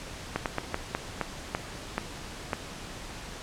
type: slowing click train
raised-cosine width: 0.5 ms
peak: -12 dBFS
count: 9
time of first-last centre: 0.36-2.532 s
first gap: 98 ms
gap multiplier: 1.28
effects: pink hiss -41 dBFS RMS until 3.42 s + low-pass 8000 Hz 12 dB/octave